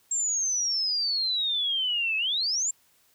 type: exponential two-way sweep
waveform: sine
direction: down then up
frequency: 7520 to 2562 to 7520 Hz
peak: -24 dBFS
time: 0.11-2.71 s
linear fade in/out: 5 ms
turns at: 2.17 s
effects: white hiss -64 dBFS RMS until 3.14 s